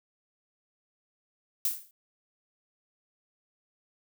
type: noise with exponential decay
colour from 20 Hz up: violet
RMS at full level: -24 dBFS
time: 1.65-1.91 s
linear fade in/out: 2 ms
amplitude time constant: 55 ms
effects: none